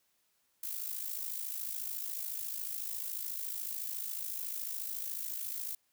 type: noise with amplitude modulation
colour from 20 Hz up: violet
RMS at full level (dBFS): -36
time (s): 0.63-5.75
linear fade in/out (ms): 5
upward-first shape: sine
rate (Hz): 54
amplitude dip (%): 65
effects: white hiss -75 dBFS RMS until 5.92 s